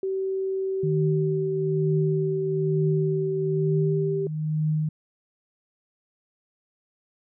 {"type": "tone with pitch glide", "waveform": "sine", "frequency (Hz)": [383.4, 392.1], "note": ["G4", "G4"], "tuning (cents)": [-38, 0], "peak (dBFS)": -24, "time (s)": [0.03, 4.27], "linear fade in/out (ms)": 2, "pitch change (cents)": 38, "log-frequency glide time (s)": [3.52, 3.91]}
{"type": "tone with tremolo", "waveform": "sine", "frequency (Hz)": 154.5, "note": "D#3", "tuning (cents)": -12, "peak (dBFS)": -20, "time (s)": [0.83, 4.89], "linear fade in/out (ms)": 5, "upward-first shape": "triangle", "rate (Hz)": 1.1, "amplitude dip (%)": 70}
{"effects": []}